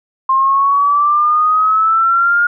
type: exponential sweep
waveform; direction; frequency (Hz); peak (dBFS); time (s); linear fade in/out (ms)
sine; up; 1056 to 1425; -9; 0.29-2.47; 5
effects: none